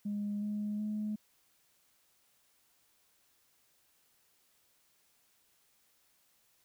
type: tone with pitch steps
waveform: sine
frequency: 205.7 / 208.8 / 212 Hz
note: G#3 / G#3 / G#3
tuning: -16 / +10 / +36 cents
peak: -32 dBFS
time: 0.05-1.16 s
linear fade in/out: 10 ms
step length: 370 ms
effects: tanh soft clip ceiling -29 dBFS + white hiss -71 dBFS RMS until 6.64 s